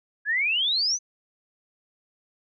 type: exponential sweep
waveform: sine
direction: up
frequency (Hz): 1633 to 6272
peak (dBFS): -21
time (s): 0.25-0.99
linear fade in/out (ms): 50
effects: none